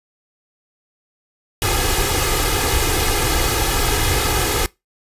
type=noise with comb filter; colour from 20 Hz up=pink; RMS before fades=-18 dBFS; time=1.62-4.66 s; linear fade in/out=0 ms; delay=2.4 ms; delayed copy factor=+0.75; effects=noise-tail reverb RT60 0.2 s tail -22 dB re dry + resampled to 32000 Hz